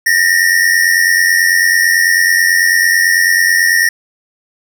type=tone pair together; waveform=square; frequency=1806 / 1895.1 Hz; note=A6 / A#6; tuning=+45 / +28 cents; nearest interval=minor second; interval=83 cents; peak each=-12 dBFS; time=0.06-3.89 s; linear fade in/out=5 ms; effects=none